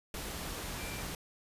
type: tone in noise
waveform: sine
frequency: 2359 Hz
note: D7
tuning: 7 cents sharp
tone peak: -47 dBFS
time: 0.79-1.01 s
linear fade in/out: 2 ms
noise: pink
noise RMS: -40 dBFS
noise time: 0.14-1.15 s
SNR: -10 dB
effects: resampled to 32000 Hz